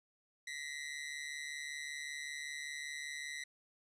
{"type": "ring-modulated tone", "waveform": "sawtooth", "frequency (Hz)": 1975.5, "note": "B6", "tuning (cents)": 0, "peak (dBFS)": -35, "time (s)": [0.47, 3.44], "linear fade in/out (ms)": 5, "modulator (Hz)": 72.6, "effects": ["resampled to 22050 Hz"]}